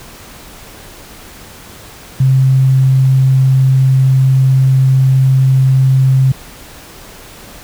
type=tone; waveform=sine; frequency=132.3 Hz; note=C3; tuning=20 cents sharp; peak=-6 dBFS; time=2.2-6.32 s; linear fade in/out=5 ms; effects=pink hiss -35 dBFS RMS until 7.63 s